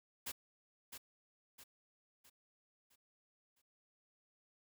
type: noise with echo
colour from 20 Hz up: white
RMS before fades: -43 dBFS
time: 0.26-0.32 s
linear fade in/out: 10 ms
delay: 660 ms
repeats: 5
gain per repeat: -7 dB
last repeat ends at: 3.62 s
effects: none